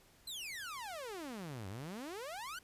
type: exponential two-way sweep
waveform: sawtooth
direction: down then up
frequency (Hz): 4186 to 91.2 to 1555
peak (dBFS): -39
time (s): 0.27-2.59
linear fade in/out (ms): 5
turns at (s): 1.68
effects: pink hiss -65 dBFS RMS until 2.63 s + resampled to 32000 Hz